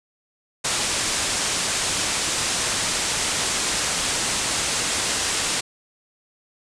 white low-pass noise, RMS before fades -24 dBFS, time 0.64-5.61 s, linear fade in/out 10 ms, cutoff 9200 Hz, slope 48 dB/octave, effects none

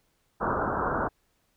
white low-pass noise, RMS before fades -28 dBFS, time 0.4-1.09 s, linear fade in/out 20 ms, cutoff 1500 Hz, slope 96 dB/octave, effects pink hiss -71 dBFS RMS until 1.56 s

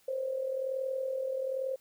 sine tone with amplitude modulation, 527 Hz, C5, 12 cents sharp, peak -28 dBFS, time 0.08-1.76 s, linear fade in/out 5 ms, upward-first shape sine, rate 41.1 Hz, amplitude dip 60%, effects white hiss -66 dBFS RMS until 1.8 s

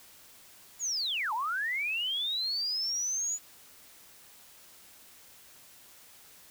sine linear two-way sweep, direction down then up, 7040 to 836 to 6970 Hz, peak -29 dBFS, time 0.79-3.39 s, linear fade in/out 50 ms, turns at 1.33 s, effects white hiss -55 dBFS RMS until 6.5 s

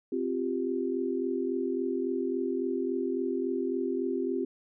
sine chord, C suspended fourth, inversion none, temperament just, 261.6 / 348.8 / 392.4 Hz, C4 / F4 / G4, 0 / -2 / +2 cents, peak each -32 dBFS, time 0.12-4.45 s, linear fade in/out 5 ms, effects none

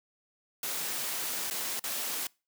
white noise with dropouts, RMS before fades -34 dBFS, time 0.63-2.27 s, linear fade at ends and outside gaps 2 ms, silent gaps 1.501-1.509 / 1.795-1.839 s, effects noise-tail reverb RT60 0.3 s tail -25 dB re dry + high-pass 200 Hz 12 dB/octave

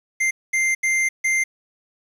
square tone bursts at uneven times, 2093 Hz, C7, in tune, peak -18 dBFS, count 4, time 0.2-0.31 / 0.53-0.75 / 0.83-1.09 / 1.24-1.44 s, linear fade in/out 10 ms, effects low-pass 10000 Hz 12 dB/octave + 8-bit

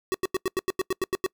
square tone bursts, 375.8 Hz, F#4, 27 cents sharp, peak -23 dBFS, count 11, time 0.12-1.263 s, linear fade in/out 0 ms, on 23 ms, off 89 ms, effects noise-tail reverb RT60 0.1 s tail -26 dB re dry

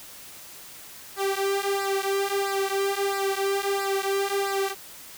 sawtooth tone with flanger, 394 Hz, G4, 9 cents sharp, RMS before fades -26 dBFS, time 1.16-4.75 s, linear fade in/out 50 ms, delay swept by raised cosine 0.31 to 3.71 ms, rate 1.5 Hz, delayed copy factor -1, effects white hiss -44 dBFS RMS until 5.17 s

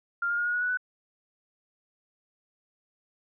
sine tone with pitch steps, 1396.9 / 1412.3 / 1427.9 / 1443.7 / 1459.6 / 1475.7 / 1492 Hz, F6 / F6 / F6 / F#6 / F#6 / F#6 / F#6, 0 / +19 / +38 / -43 / -24 / -5 / +14 cents, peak -25 dBFS, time 0.22-0.773 s, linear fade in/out 5 ms, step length 79 ms, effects none

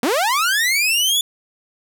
sawtooth linear sweep, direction up, 215.7 to 3490 Hz, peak -12 dBFS, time 0.03-1.21 s, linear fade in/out 2 ms, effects none

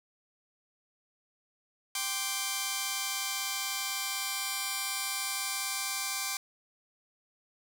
5% pulse chord, G suspended fourth, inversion none, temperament just, 784 / 1045.3 / 1176 Hz, G5 / C6 / D6, 0 / -2 / +2 cents, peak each -25 dBFS, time 1.95-6.37 s, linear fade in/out 2 ms, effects none

